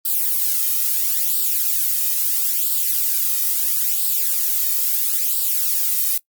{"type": "noise with flanger", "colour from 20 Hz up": "violet", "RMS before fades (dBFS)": -19, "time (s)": [0.05, 6.18], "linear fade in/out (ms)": 5, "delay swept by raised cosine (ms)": [0.23, 1.63], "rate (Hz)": 0.75, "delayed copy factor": 0.6, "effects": ["noise-tail reverb RT60 0.1 s tail -22 dB re dry", "Opus 32 kbps"]}